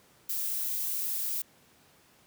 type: noise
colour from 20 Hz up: violet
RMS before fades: -32 dBFS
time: 0.29-1.42 s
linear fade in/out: 5 ms
effects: pink hiss -61 dBFS RMS until 2.26 s + high-pass 100 Hz 12 dB/octave